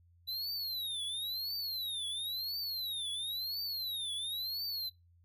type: tone with vibrato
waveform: square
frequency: 3951 Hz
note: B7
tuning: in tune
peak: -36 dBFS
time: 0.27-4.9 s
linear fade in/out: 20 ms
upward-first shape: triangle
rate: 0.97 Hz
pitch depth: 280 cents each way
effects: noise-tail reverb RT60 0.2 s tail -22 dB re dry + added 86 Hz sine -62 dBFS peak until 5.24 s

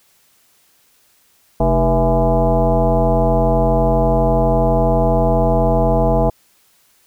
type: tone with frequency modulation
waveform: sine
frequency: 307.9 Hz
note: D#4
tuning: 18 cents flat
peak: -11 dBFS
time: 1.6-6.3 s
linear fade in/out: 5 ms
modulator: 176 Hz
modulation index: 2.9
effects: white hiss -56 dBFS RMS until 7.06 s

